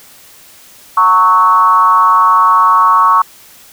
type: tone with frequency modulation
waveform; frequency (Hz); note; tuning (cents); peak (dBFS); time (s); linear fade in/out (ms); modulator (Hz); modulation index
sine; 1108.7; C#6; 0; -5; 0.97-3.22; 5; 192; 0.84
effects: white hiss -40 dBFS RMS until 3.72 s